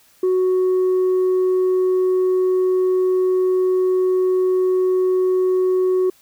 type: tone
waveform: sine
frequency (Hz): 370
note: F#4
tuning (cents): 0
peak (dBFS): -12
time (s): 0.23-6.1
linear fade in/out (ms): 5
effects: tanh soft clip ceiling -13 dBFS + white hiss -54 dBFS RMS until 6.21 s